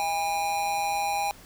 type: tone with amplitude modulation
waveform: square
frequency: 811 Hz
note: G#5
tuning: 41 cents flat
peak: -23 dBFS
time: 0-1.31 s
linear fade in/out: 0 ms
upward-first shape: sine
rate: 172 Hz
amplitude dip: 60%
effects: pink hiss -50 dBFS RMS until 1.45 s